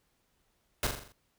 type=noise with echo; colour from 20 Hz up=pink; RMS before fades=-29 dBFS; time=0.83-0.87 s; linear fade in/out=2 ms; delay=42 ms; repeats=6; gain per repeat=-5 dB; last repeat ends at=1.122 s; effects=pink hiss -74 dBFS RMS until 1.38 s